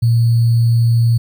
sine tone with sample-and-hold, 116.54 Hz, A#2, in tune, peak -9 dBFS, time 0.02-1.18 s, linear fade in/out 10 ms, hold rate 4410 Hz, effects none

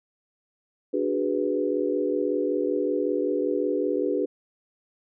sine chord, G# half-diminished seventh, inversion second, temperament equal, 293.7 / 370 / 415.3 / 493.9 Hz, D4 / F#4 / G#4 / B4, 0 / 0 / 0 / 0 cents, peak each -28 dBFS, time 0.93-4.26 s, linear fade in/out 10 ms, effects none

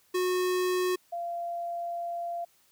square / sine tone pair in turn, 364.8 / 688.7 Hz, F#4 / F5, -24 / -24 cents, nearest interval major seventh, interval 1100 cents, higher second, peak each -26 / -31 dBFS, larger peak first, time 0.14-0.96 / 1.12-2.45 s, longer second, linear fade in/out 10 ms, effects white hiss -65 dBFS RMS until 2.71 s

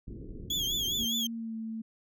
pink low-pass noise, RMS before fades -42 dBFS, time 0.07-1.06 s, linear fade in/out 10 ms, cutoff 430 Hz, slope 48 dB/octave
35% pulse tone with vibrato, 3322 Hz, G#7, in tune, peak -27 dBFS, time 0.5-1.27 s, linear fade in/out 5 ms, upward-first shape triangle, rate 4.9 Hz, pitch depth 110 cents each way
sine tone with pitch glide, 230 to 223.1 Hz, A#3 to A3, -23 to +24 cents, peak -34 dBFS, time 0.98-1.82 s, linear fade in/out 10 ms, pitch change -53 cents, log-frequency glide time 1.32-1.55 s
effects none

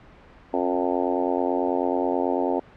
harmonic tone with a mistuned harmonic, 89.2 Hz, F2, 37 cents sharp, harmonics 3 / 4 / 5 / 6 / 7 / 8 / 9 / 10, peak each -27 / -28 / -29 / -30 / -30 / -31 / -32 / -32 dBFS, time 0.53-2.6 s, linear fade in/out 10 ms, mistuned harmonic 3, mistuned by +15 cents, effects pink hiss -49 dBFS RMS until 2.76 s + low-pass 2000 Hz 12 dB/octave

